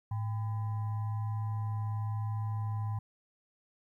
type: tone with frequency modulation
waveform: sine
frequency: 106.9 Hz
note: A2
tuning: 49 cents flat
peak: -31 dBFS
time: 0.11-2.99 s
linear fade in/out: 5 ms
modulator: 901 Hz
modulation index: 0.31
effects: 12-bit